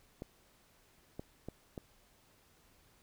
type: clicks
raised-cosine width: 2 ms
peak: -28 dBFS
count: 4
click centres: 0.221 / 1.195 / 1.486 / 1.778 s
effects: pink hiss -67 dBFS RMS until 3.02 s

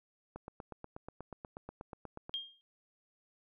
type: click train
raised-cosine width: 1 ms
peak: -30 dBFS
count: 17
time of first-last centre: 0.36-2.295 s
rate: 8.27 Hz
type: tone with exponential decay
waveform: sine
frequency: 3217 Hz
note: G7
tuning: 44 cents sharp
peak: -32 dBFS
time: 2.34-2.61 s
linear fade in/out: 0 ms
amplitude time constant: 58 ms
effects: none

